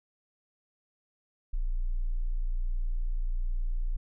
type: tone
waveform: sine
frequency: 29.36 Hz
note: A#0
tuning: 13 cents sharp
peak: -26 dBFS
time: 1.53-3.97 s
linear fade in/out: 10 ms
effects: none